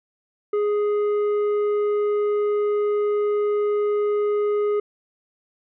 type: tone with tanh clipping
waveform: triangle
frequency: 415.3 Hz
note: G#4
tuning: in tune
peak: -20 dBFS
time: 0.53-4.8 s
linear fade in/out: 5 ms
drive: 11 dB
effects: none